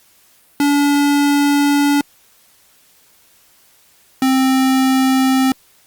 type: tone pair in turn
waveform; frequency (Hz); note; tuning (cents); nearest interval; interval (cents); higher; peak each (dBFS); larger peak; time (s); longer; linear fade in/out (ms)
square; 286.6 / 263; D4 / C4; -42 / +9; minor second; 149; first; -12; neither; 0.6-2.01 / 4.22-5.52; first; 2
effects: white hiss -52 dBFS RMS until 5.86 s + Opus 48 kbps